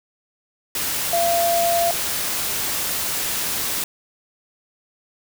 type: tone in noise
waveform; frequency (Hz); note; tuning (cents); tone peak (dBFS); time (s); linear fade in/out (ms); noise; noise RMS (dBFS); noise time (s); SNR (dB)
sine; 684; F5; -36; -17; 1.13-1.91; 2; white; -24; 0.75-3.84; +4
effects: none